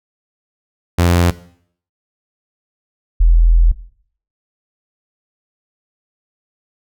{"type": "tone pair in turn", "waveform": ["sawtooth", "sine"], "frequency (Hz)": [87, 41.69], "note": ["F2", "E1"], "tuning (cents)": [-6, 20], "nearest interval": "octave + minor second", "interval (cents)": 1274, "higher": "first", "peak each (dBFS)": -6, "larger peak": "neither", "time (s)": [[0.98, 1.31], [3.2, 3.72]], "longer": "second", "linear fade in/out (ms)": 10, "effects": ["noise-tail reverb RT60 0.6 s tail -17 dB re dry"]}